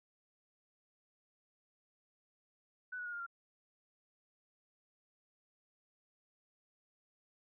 sine tone with pitch steps, 1493 / 1464.8 / 1437.2 / 1410 / 1383.4 Hz, F#6 / F#6 / F6 / F6 / F6, +15 / -18 / +49 / +16 / -17 cents, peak -40 dBFS, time 2.92-3.265 s, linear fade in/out 10 ms, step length 69 ms, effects none

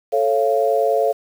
sine chord, A augmented, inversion none, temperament just, 440 / 550 / 687.5 Hz, A4 / C#5 / E#5, 0 / -14 / -27 cents, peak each -19 dBFS, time 0.12-1.13 s, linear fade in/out 20 ms, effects 7-bit

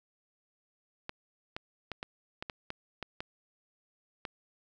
clicks, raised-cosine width 0.3 ms, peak -21 dBFS, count 10, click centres 1.094 / 1.565 / 1.917 / 2.029 / 2.425 / 2.498 / 2.704 / 3.027 / 3.205 / 4.252 s, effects none

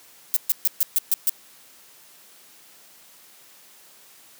violet noise bursts, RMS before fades -19 dBFS, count 7, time 0.34-1.295 s, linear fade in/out 0 ms, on 25 ms, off 130 ms, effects white hiss -51 dBFS RMS until 4.39 s + high-pass 150 Hz 12 dB/octave

